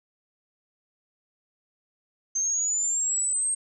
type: linear sweep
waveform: sine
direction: up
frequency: 6272 to 8480 Hz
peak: -23 dBFS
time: 2.35-3.55 s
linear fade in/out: 10 ms
effects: none